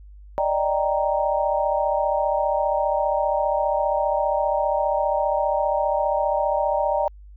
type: chord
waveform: sine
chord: Eb major seventh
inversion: third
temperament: equal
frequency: 587.3 / 622.3 / 784 / 932.3 Hz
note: D5 / Eb5 / G5 / Bb5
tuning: 0 / 0 / 0 / 0 cents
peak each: -23 / -26 / -25 / -25 dBFS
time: 0.38-7.08 s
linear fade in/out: 0 ms
effects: added 50 Hz sine -41 dBFS peak until 7.36 s